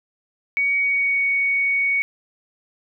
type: tone with pitch glide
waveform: sine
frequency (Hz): 2249 to 2232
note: C#7 to C#7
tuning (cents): +24 to +11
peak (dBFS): -17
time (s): 0.57-2.02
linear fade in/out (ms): 0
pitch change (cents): -13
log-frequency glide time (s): 0.78-1.23
effects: none